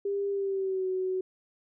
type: tone with pitch glide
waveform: sine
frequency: 400 to 373.2 Hz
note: G4 to F#4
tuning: +35 to +15 cents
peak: -27 dBFS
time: 0.05-1.21 s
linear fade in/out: 5 ms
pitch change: -120 cents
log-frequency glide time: 0.3-0.87 s
effects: none